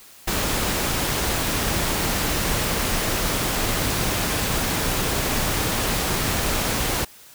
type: noise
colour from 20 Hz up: pink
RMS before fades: -23 dBFS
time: 0.27-7.05 s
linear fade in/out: 10 ms
effects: white hiss -47 dBFS RMS until 7.34 s